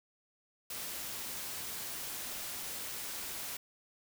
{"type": "noise", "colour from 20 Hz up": "white", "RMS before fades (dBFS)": -41, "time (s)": [0.7, 3.57], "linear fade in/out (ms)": 5, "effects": []}